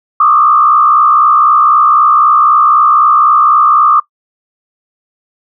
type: tone with frequency modulation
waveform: sine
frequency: 1200 Hz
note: D6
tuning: 37 cents sharp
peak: -4 dBFS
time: 0.2-4 s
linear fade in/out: 5 ms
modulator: 63.9 Hz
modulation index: 1.1
effects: noise-tail reverb RT60 0.1 s tail -20 dB re dry